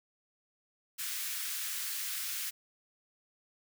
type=high-pass noise; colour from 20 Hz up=white; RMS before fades=-37 dBFS; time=0.98-2.51 s; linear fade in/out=20 ms; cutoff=1400 Hz; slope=24 dB/octave; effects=none